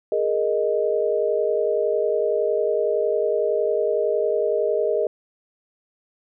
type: chord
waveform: sine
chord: Ab suspended second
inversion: none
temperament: equal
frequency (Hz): 415.3 / 466.2 / 622.3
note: Ab4 / Bb4 / Eb5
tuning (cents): 0 / 0 / 0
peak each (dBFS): -23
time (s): 0.12-5.07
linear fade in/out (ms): 2
effects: none